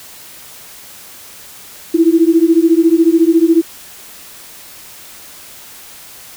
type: beating tone pair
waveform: sine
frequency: 323.5 / 337.5 Hz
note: E4 / E4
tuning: -32 / +41 cents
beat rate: 14 Hz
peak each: -10 dBFS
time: 1.94-3.62 s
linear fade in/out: 10 ms
effects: white hiss -36 dBFS RMS until 6.36 s